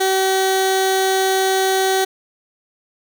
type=tone with notch filter; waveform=15% pulse; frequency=381.4 Hz; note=G4; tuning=47 cents flat; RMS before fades=-17 dBFS; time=0-2.05 s; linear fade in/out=10 ms; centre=1200 Hz; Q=2; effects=none